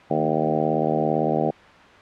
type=harmonic tone with a mistuned harmonic; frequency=77.78 Hz; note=D#2; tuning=in tune; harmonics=2 / 3 / 4 / 5 / 6 / 7 / 8 / 9 / 10; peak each=-28 / -28 / -28 / -28 / -28 / -28 / -28 / -28 / -28 dBFS; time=0.1-1.51 s; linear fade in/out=10 ms; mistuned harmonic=3; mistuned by=-29 cents; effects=white hiss -46 dBFS RMS until 2.01 s + low-pass 2000 Hz 12 dB/octave